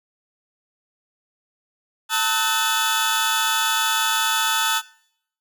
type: tone cluster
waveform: sawtooth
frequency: 893 / 1287 / 1503 / 3466 Hz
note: A5 / E6 / F#6 / A7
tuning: +25 / -42 / +27 / -27 cents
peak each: -21 dBFS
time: 2.09-4.82 s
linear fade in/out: 50 ms
effects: noise-tail reverb RT60 0.7 s tail -22 dB re dry